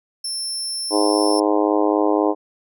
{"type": "tone", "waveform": "30% pulse", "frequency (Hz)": 5360, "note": "E8", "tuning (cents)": 28, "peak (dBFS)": -20, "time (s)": [0.24, 1.4], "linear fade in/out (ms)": 5}
{"type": "harmonic tone", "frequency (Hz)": 103.83, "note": "G#2", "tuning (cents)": 0, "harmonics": [3, 4, 5, 6, 7, 8, 9, 10], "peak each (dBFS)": [-19, -21, -23, -25, -26, -27, -28, -29], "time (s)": [0.9, 2.35], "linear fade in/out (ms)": 50}
{"effects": []}